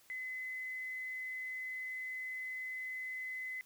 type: tone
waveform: sine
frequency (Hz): 2030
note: B6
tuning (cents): +47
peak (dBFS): -39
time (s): 0.1-3.61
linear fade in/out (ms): 0
effects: white hiss -65 dBFS RMS until 3.65 s